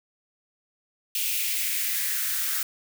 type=noise with high-pass filter sweep; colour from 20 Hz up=blue; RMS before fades=-27 dBFS; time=1.15-2.63 s; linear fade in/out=2 ms; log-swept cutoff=2700 to 1400 Hz; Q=3.1; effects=none